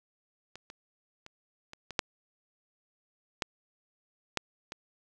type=clicks; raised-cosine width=0.2 ms; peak=-27 / -28 / -29 / -27 / -23 / -8 / -12 / -11 / -22 dBFS; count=9; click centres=0.556 / 0.701 / 1.264 / 1.734 / 1.907 / 1.992 / 3.422 / 4.373 / 4.721 s; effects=none